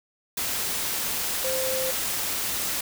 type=tone in noise; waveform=sine; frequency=521 Hz; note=C5; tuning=7 cents flat; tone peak=-27 dBFS; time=1.44-1.91 s; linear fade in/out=5 ms; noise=white; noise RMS=-28 dBFS; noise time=0.37-2.81 s; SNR=-2 dB; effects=none